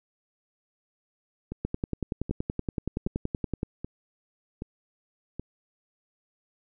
two click trains, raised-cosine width 3 ms, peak -21 / -15 dBFS, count 6 / 22, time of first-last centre 1.52-5.396 / 1.65-3.631 s, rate 1.29 / 10.6 Hz, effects none

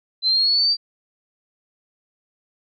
sine linear sweep, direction up, 4041 to 4699 Hz, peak -15 dBFS, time 0.22-0.77 s, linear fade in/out 50 ms, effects none

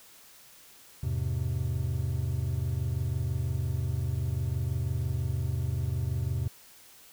triangle chord, E augmented, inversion none, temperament just, 82.41 / 103.01 / 128.76 Hz, E2 / G#2 / B#2, 0 / -14 / -27 cents, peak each -30 / -31 / -29 dBFS, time 1.03-6.48 s, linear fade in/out 5 ms, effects white hiss -54 dBFS RMS until 7.12 s

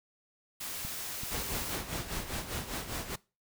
white noise, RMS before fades -39 dBFS, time 0.6-1.76 s, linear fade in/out 10 ms
click train, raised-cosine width 5 ms, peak -29 dBFS, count 5, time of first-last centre 0.85-2.388 s, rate 2.6 Hz
pink noise with tremolo, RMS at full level -35 dBFS, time 1.31-3.16 s, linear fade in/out 10 ms, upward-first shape sine, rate 5 Hz, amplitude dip 65%
effects noise-tail reverb RT60 0.3 s tail -22 dB re dry

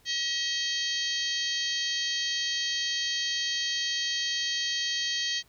harmonic tone, 638 Hz, D#5, 43 cents sharp, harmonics 3 / 4 / 5 / 6 / 7 / 8 / 9 / 10, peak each -34 / -42 / -32 / -38 / -32 / -43 / -41 / -39 dBFS, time 0.05-5.43 s, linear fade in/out 50 ms, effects pink hiss -62 dBFS RMS until 5.48 s

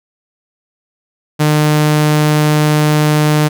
sawtooth tone, 151.3 Hz, D#3, 48 cents flat, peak -5 dBFS, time 1.39-3.49 s, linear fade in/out 20 ms, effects none

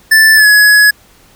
square tone with pitch glide, 1760 to 1687.3 Hz, A6 to G#6, 0 to +27 cents, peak -4 dBFS, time 0.11-0.91 s, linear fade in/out 10 ms, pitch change -73 cents, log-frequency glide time 0.35-0.47 s, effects pink hiss -45 dBFS RMS until 1.35 s

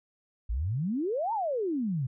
sine exponential two-way sweep, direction up then down, 50.3 to 938 to 120.6 Hz, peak -27 dBFS, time 0.49-2.07 s, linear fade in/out 10 ms, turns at 1.33 s, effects none

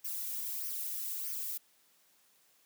violet noise with flanger, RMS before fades -38 dBFS, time 0.04-1.58 s, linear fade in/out 10 ms, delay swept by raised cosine 0.25 to 1.95 ms, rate 1.6 Hz, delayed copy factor -0.55, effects white hiss -68 dBFS RMS until 2.65 s + high-pass 150 Hz 12 dB/octave

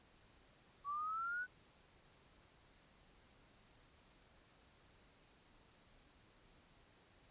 sine linear sweep, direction up, 1122 to 1503 Hz, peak -39 dBFS, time 0.84-1.47 s, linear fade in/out 50 ms, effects pink hiss -68 dBFS RMS until 7.3 s + resampled to 8000 Hz

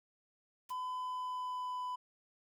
white noise with exponential decay, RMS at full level -49 dBFS, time 0.69-0.77 s, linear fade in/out 5 ms, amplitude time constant 17 ms
triangle tone with pitch glide, 1009 to 999.1 Hz, B5 to B5, +37 to +20 cents, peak -35 dBFS, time 0.7-1.96 s, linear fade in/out 10 ms, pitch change -17 cents, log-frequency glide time 0.98-1.84 s
effects none

